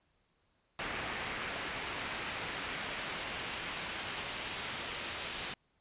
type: noise with band-pass filter sweep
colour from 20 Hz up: brown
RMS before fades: -40 dBFS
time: 0.79-5.54 s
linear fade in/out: 2 ms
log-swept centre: 2200 to 3300 Hz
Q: 1.1
effects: pink hiss -75 dBFS RMS until 5.8 s + resampled to 8000 Hz